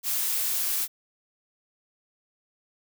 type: noise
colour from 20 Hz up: blue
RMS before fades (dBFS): -27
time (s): 0.03-0.88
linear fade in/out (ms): 50
effects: none